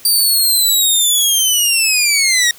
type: linear sweep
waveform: 15% pulse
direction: down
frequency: 4681 to 1864.7 Hz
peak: -4 dBFS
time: 0.05-2.51 s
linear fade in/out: 2 ms
effects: white hiss -41 dBFS RMS until 2.58 s